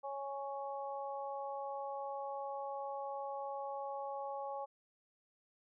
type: harmonic tone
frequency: 277.2 Hz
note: C#4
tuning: in tune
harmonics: 2 / 3 / 4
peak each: -43 / -42 / -48 dBFS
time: 0.03-4.66 s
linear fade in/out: 20 ms
effects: none